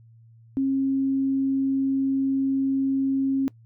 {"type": "tone", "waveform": "sine", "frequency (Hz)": 270, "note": "C#4", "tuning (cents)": -45, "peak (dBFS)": -20, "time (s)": [0.57, 3.48], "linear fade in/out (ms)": 0, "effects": ["noise-tail reverb RT60 0.1 s tail -22 dB re dry", "added 114 Hz sine -49 dBFS peak until 3.65 s"]}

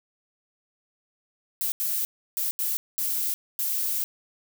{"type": "noise bursts at uneven times", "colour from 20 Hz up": "violet", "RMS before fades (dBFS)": -27, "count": 6, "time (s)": [[1.61, 1.72], [1.8, 2.05], [2.37, 2.51], [2.59, 2.77], [2.98, 3.34], [3.59, 4.04]], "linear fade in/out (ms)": 0, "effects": []}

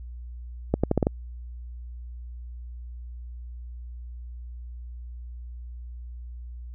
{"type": "accelerating click train", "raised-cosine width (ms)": 2, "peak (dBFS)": -7, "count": 6, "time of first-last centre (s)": [0.74, 1.069], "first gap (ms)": 96, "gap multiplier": 0.81, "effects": ["added 60 Hz sine -36 dBFS peak until 6.74 s"]}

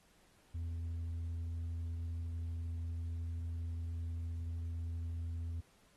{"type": "tone with tanh clipping", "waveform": "sine", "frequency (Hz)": 83.6, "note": "E2", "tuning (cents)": 25, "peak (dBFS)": -38, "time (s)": [0.54, 5.61], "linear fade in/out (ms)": 10, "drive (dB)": 3, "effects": ["pink hiss -69 dBFS RMS until 5.96 s", "AAC 32 kbps"]}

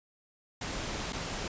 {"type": "noise with dropouts", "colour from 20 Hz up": "pink", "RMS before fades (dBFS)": -36, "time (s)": [0.61, 1.48], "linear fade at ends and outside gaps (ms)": 5, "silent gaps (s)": [1.125, 1.129], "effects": ["resampled to 16000 Hz"]}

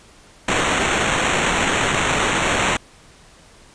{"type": "noise with sample-and-hold", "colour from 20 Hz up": "blue", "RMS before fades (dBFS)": -19, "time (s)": [0.48, 2.77], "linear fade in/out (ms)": 5, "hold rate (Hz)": 4900, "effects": ["pink hiss -48 dBFS RMS until 3.74 s", "resampled to 22050 Hz"]}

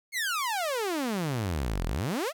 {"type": "exponential two-way sweep", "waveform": "sawtooth", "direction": "down then up", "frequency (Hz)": [2227, 38.43, 707], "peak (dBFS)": -24, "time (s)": [0.12, 2.33], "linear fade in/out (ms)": 50, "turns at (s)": 1.86, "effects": ["11-bit"]}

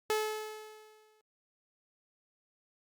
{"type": "tone with exponential decay", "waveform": "sawtooth", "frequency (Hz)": 430.7, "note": "A4", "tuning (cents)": -37, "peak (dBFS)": -23, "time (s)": [0.1, 1.21], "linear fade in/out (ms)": 1, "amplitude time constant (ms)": 240, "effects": ["Opus 48 kbps"]}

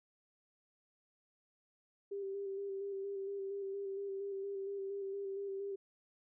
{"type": "tone with vibrato", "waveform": "sine", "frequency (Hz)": 394.3, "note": "G4", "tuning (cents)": 10, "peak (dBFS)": -38, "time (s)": [2.11, 5.76], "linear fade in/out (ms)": 10, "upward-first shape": "square", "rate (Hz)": 4.3, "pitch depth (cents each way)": 22, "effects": []}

